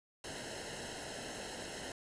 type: noise with comb filter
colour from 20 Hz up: pink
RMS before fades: -44 dBFS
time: 0.24-1.92 s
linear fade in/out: 2 ms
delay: 0.85 ms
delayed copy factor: -0.8
effects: resampled to 22050 Hz